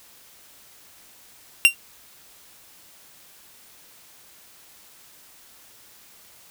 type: tone with exponential decay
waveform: 45% pulse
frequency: 2763 Hz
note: F7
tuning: 19 cents flat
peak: -6 dBFS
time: 1.65-1.75 s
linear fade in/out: 0 ms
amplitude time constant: 20 ms
effects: white hiss -51 dBFS RMS until 6.5 s